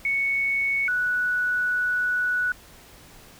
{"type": "tone pair in turn", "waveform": "sine", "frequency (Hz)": [2217, 1475.4], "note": ["C#7", "F#6"], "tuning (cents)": [0, -5], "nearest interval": "perfect fifth", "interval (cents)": 705, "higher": "first", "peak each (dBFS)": -21, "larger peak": "neither", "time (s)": [[0.05, 0.88], [0.88, 2.52]], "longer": "second", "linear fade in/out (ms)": 2, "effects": ["pink hiss -49 dBFS RMS until 3.39 s"]}